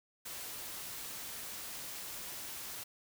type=noise; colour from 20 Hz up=white; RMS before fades=-44 dBFS; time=0.25-2.84 s; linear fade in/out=10 ms; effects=none